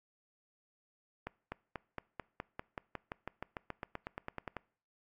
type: accelerating click train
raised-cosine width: 0.5 ms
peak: -24 dBFS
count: 22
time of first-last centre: 1.27-4.567 s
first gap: 250 ms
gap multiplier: 0.95
effects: noise-tail reverb RT60 0.5 s tail -23 dB re dry + AAC 64 kbps